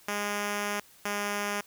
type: tone pair in turn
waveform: 5% pulse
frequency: 205.5 / 204.7 Hz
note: G#3 / G#3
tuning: -18 / -25 cents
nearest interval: unison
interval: 7 cents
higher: first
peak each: -18 dBFS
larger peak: neither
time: 0.08-0.8 / 1.05-1.61 s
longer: first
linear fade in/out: 5 ms
effects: white hiss -57 dBFS RMS until 1.66 s